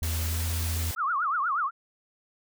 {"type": "tone with pitch glide", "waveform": "triangle", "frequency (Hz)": [81.1, 82.9], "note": ["E2", "E2"], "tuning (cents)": [-28, 10], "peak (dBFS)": -25, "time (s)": [0.02, 0.91], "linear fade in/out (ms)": 0, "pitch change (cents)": 38, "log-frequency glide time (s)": [0.24, 0.47]}
{"type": "high-pass noise", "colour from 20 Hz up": "white", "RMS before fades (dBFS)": -35, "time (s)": [0.03, 0.95], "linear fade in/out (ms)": 0, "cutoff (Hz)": 120, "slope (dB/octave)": 12}
{"type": "tone with vibrato", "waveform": "sine", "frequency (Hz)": 1244.5, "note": "D#6", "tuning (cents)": 0, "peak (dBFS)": -24, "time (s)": [0.96, 1.71], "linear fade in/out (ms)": 50, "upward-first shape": "triangle", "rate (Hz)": 8.3, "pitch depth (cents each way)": 290}
{"effects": []}